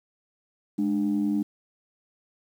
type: tone pair together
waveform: sine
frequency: 208.3 / 298.8 Hz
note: G#3 / D4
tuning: +5 / +30 cents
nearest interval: tritone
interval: 625 cents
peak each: -24 dBFS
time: 0.78-1.43 s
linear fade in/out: 10 ms
effects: tanh soft clip ceiling -17 dBFS + 9-bit